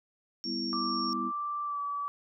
sine tone, 5510 Hz, F8, 24 cents flat, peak -34 dBFS, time 0.44-1.13 s, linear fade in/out 0 ms
sine chord, E minor, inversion first, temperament just, 197.78 / 247.2 / 329.6 Hz, G3 / B3 / E4, +16 / +2 / 0 cents, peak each -39 / -36 / -37 dBFS, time 0.44-1.32 s, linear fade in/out 50 ms
sine tone with pitch glide, 1173 to 1148.2 Hz, D6 to D6, -2 to -39 cents, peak -31 dBFS, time 0.73-2.08 s, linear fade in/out 0 ms, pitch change -37 cents, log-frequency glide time 1.64-1.8 s
effects none

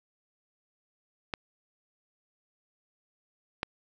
clicks, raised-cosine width 0.3 ms, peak -15 / -13 dBFS, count 2, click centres 1.338 / 3.631 s, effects none

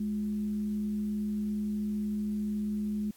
sine tone with frequency modulation, 210 Hz, G#3, 19 cents sharp, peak -29 dBFS, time 0-3.11 s, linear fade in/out 5 ms, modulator 145 Hz, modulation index 0.21, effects white hiss -61 dBFS RMS until 3.16 s + AAC 64 kbps

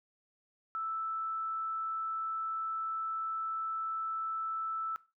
sine tone, 1318.5 Hz, E6, in tune, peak -33 dBFS, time 0.75-4.96 s, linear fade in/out 0 ms, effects noise-tail reverb RT60 0.3 s tail -19 dB re dry

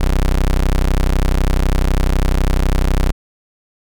30% pulse tone, 32 Hz, C1, 38 cents flat, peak -9 dBFS, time 0-3.12 s, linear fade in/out 10 ms, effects none

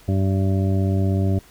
harmonic tone, 96.3 Hz, G2, 30 cents flat, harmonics 1 / 2 / 3 / 4 / 6 / 7, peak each -18 / -24 / -28 / -30 / -34 / -35 dBFS, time 0.08-1.39 s, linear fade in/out 5 ms, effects pink hiss -50 dBFS RMS until 1.5 s

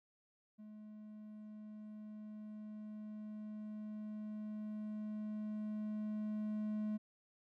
triangle tone with level ramp, 212.9 Hz, G#3, 43 cents sharp, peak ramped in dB -49 to -34 dBFS, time 0.58-6.98 s, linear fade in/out 20 ms, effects none

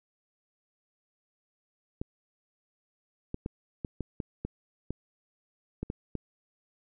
clicks, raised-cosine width 3 ms, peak -20 dBFS, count 11, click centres 2.015 / 3.344 / 3.461 / 3.848 / 4.007 / 4.202 / 4.45 / 4.906 / 5.83 / 5.901 / 6.153 s, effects none

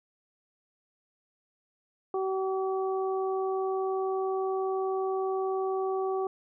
harmonic tone, 381.2 Hz, G4, 48 cents flat, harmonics 1 / 2 / 3, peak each -28 / -34 / -38 dBFS, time 2.14-6.27 s, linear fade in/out 2 ms, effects none

